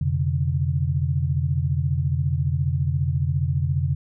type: tone cluster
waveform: sine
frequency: 87.8 / 130.4 / 145 Hz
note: F2 / C3 / D3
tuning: +10 / -5 / -22 cents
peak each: -24 dBFS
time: 0.01-3.95 s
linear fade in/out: 5 ms
effects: none